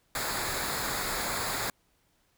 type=noise with comb filter; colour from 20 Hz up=pink; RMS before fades=-32 dBFS; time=0.15-1.7 s; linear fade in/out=2 ms; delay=0.34 ms; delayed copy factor=-0.65; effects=pink hiss -70 dBFS RMS until 2.37 s